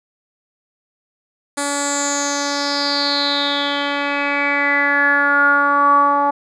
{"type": "tone with low-pass filter sweep", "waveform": "10% pulse", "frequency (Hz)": 285, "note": "C#4", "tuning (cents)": 48, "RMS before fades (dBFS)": -17, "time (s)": [1.57, 6.31], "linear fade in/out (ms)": 10, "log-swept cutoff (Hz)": [8900, 960], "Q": 8.4, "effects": []}